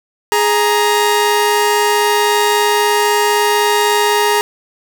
sawtooth tone pair together, 415.9 / 935.6 Hz, G#4 / A#5, +2 / +6 cents, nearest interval octave + major second, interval 1404 cents, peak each -10 dBFS, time 0.32-4.41 s, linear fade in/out 0 ms, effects none

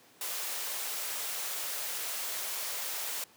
white high-pass noise, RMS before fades -36 dBFS, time 0.21-3.24 s, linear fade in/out 2 ms, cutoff 430 Hz, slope 24 dB/octave, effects pink hiss -59 dBFS RMS until 3.36 s + high-pass 200 Hz 12 dB/octave

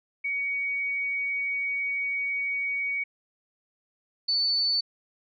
sine tone pair in turn, 2247 / 4494 Hz, C#7 / C#8, +23 / +23 cents, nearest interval octave, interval 1200 cents, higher second, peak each -26 / -22 dBFS, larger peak second, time 0.24-3.04 / 4.28-4.81 s, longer first, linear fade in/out 10 ms, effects none

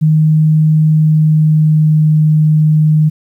sine tone with pitch glide, 155.56 to 154.22 Hz, D#3 to D#3, 0 to -15 cents, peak -6 dBFS, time 0.01-3.1 s, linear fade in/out 20 ms, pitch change -15 cents, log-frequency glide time 0.9-2.17 s, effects 8-bit

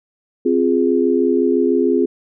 sine chord, F minor, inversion second, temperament equal, 261.6 / 349.2 / 415.3 Hz, C4 / F4 / Ab4, 0 / 0 / 0 cents, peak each -17 dBFS, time 0.45-2.06 s, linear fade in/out 10 ms, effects none

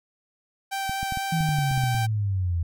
sawtooth tone with vibrato, 779 Hz, G5, 11 cents flat, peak -23 dBFS, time 0.71-2.07 s, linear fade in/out 20 ms, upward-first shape sine, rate 4.1 Hz, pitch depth 8 cents each way
clicks, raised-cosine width 5 ms, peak -21 dBFS, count 11, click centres 0.895 / 1.03 / 1.123 / 1.173 / 1.407 / 1.49 / 1.587 / 1.712 / 1.777 / 1.838 / 1.948 s
sine exponential sweep, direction down, 166.4 to 82.41 Hz, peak -22 dBFS, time 1.32-2.63 s, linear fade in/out 5 ms
effects none

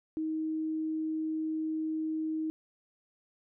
sine tone, 315.2 Hz, D#4, 23 cents sharp, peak -30 dBFS, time 0.17-2.5 s, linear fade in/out 0 ms, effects none

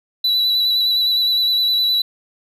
triangle tone with vibrato, 3951 Hz, B7, in tune, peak -13 dBFS, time 0.24-2.02 s, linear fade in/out 5 ms, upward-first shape square, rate 9.7 Hz, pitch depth 16 cents each way, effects none

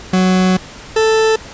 40% pulse tone pair in turn, 185.4 / 441 Hz, F#3 / A4, +4 / +4 cents, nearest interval octave + minor third, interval 1500 cents, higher second, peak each -9 dBFS, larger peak neither, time 0.13-0.57 / 0.96-1.36 s, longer first, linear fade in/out 5 ms, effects pink hiss -34 dBFS RMS until 1.53 s + resampled to 16000 Hz

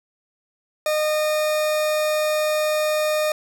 40% pulse tone, 612 Hz, D#5, 29 cents flat, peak -18 dBFS, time 0.86-3.32 s, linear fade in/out 2 ms, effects none

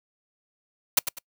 white noise with echo, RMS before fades -17 dBFS, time 0.97-0.99 s, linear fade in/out 5 ms, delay 99 ms, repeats 2, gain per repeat -10 dB, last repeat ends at 1.188 s, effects noise-tail reverb RT60 0.1 s tail -26 dB re dry

